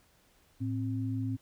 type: tone pair together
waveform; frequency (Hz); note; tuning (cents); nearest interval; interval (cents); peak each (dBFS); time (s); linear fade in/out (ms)
sine; 110 / 263.6; A2 / C4; 0 / +13; octave + minor third; 1513; -32 / -34; 0.6-1.37; 20
effects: pink hiss -66 dBFS RMS until 1.41 s